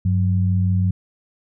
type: tone pair together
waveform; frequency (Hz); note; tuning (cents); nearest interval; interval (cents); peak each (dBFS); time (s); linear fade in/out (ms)
sine; 96.41 / 182; G2 / F#3; -28 / -28; major seventh; 1100; -16 / -22; 0.05-0.91; 5
effects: none